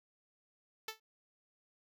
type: tone with exponential decay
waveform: 5% pulse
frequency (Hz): 440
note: A4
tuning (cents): 0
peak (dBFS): -25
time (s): 0.88-1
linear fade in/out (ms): 5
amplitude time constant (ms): 24
effects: none